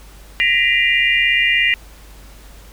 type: tone cluster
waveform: sine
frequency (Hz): 1881 / 2018 / 2392 / 2799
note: A#6 / B6 / D7 / F7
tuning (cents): +15 / +37 / +31 / +3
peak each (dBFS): -18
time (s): 0.4-1.74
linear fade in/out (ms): 0
effects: added 50 Hz sine -39 dBFS peak until 2.72 s + pink hiss -45 dBFS RMS until 2.72 s